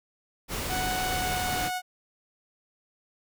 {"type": "noise", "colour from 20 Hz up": "pink", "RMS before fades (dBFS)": -32, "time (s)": [0.48, 1.71], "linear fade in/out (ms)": 50}
{"type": "tone with pitch glide", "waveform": "sawtooth", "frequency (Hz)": [740, 733.2], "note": ["F#5", "F#5"], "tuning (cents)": [0, -16], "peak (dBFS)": -25, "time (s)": [0.68, 1.82], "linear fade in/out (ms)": 50, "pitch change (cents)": -16, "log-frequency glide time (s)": [1.08, 1.38]}
{"effects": []}